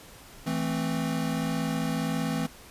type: chord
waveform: square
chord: A minor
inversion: second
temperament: equal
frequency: 164.81 / 220 / 261.6 Hz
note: E3 / A3 / C4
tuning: 0 / 0 / 0 cents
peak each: -31 / -33 / -32 dBFS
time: 0.46-2.47 s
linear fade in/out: 10 ms
effects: pink hiss -49 dBFS RMS until 2.7 s + resampled to 32000 Hz